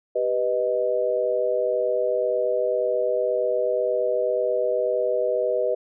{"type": "chord", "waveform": "sine", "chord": "G augmented", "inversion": "none", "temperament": "equal", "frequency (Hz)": [392, 493.9, 622.3], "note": ["G4", "B4", "D#5"], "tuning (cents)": [0, 0, 0], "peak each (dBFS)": [-28, -23, -24], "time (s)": [0.15, 5.75], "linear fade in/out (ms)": 10, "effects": []}